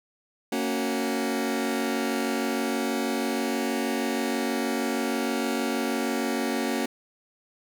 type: chord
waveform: sawtooth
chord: F# major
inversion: first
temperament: just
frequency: 231.2 / 277.5 / 370 Hz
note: A#3 / C#4 / F#4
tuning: -14 / +2 / 0 cents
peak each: -25 / -25 / -27 dBFS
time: 0.52-6.86 s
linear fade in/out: 5 ms
effects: none